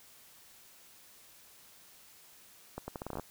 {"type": "accelerating click train", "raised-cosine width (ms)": 1, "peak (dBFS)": -24, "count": 11, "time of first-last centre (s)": [2.78, 3.197], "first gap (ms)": 100, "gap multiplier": 0.78, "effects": ["white hiss -58 dBFS RMS until 3.3 s"]}